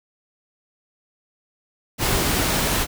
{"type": "tone in noise", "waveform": "sine", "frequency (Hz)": 394.7, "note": "G4", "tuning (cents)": 12, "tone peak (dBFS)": -30, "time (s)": [2.03, 2.25], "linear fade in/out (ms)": 50, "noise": "pink", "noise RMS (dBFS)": -21, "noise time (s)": [1.98, 2.87], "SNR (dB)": -12, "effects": []}